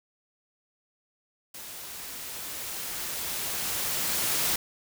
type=noise with level ramp; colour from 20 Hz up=white; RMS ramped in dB=-42 to -26 dBFS; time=1.54-4.56 s; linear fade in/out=5 ms; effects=none